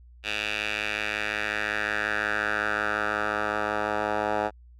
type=tone with band-pass filter sweep; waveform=10% pulse; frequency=105.5 Hz; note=G#2; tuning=28 cents sharp; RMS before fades=-28 dBFS; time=0.23-4.51 s; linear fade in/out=50 ms; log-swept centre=2800 to 900 Hz; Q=2.7; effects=added 60 Hz sine -48 dBFS peak until 4.79 s